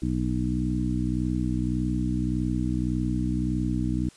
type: harmonic tone with a mistuned harmonic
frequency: 61.74 Hz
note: B1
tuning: in tune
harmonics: 1 / 2 / 3 / 4 / 5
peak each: -30 / -30 / -30 / -30 / -30 dBFS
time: 0.02-4.09 s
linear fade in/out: 5 ms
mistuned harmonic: 1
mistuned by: -21 cents
effects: white hiss -54 dBFS RMS until 4.16 s + resampled to 22050 Hz